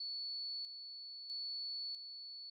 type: tone with tremolo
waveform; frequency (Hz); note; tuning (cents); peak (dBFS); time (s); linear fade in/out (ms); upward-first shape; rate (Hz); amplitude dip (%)
sine; 4435; C#8; 0; -40; 0-2.5; 5; square; 0.77; 55
effects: none